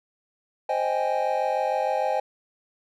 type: chord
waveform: triangle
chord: Ab major seventh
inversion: first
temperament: equal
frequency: 523.3 / 622.3 / 784 / 830.6 Hz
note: C5 / Eb5 / G5 / Ab5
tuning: 0 / 0 / 0 / 0 cents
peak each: -26 dBFS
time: 0.69-2.2 s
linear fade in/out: 5 ms
effects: none